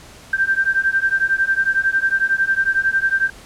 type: beating tone pair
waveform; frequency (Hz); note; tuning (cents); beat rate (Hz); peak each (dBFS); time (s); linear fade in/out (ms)
sine; 1568 / 1579; G6 / G6; 0 / +12; 11; -18; 0.33-3.3; 5
effects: pink hiss -42 dBFS RMS until 3.45 s + low-pass 10000 Hz 12 dB/octave